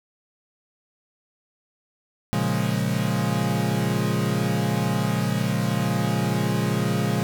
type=chord; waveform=40% pulse; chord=Bb minor seventh; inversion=none; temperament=equal; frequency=116.54 / 138.59 / 174.61 / 207.7 Hz; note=Bb2 / Db3 / F3 / Ab3; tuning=0 / 0 / 0 / 0 cents; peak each=-26 dBFS; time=2.33-7.23 s; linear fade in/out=0 ms; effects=none